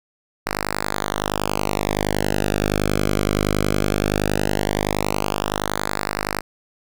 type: tone with flanger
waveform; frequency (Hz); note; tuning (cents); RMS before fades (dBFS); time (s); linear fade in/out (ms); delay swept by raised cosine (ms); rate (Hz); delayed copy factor
sawtooth; 50.7; G#1; -41; -22; 0.46-6.41; 10; 0.3 to 1.11; 0.17; -1
effects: none